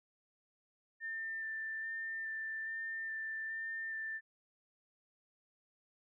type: tone with vibrato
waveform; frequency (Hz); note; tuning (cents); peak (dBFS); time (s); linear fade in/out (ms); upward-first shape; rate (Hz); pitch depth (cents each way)
sine; 1788; A6; +27; -38; 1-4.21; 50; square; 1.2; 11
effects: none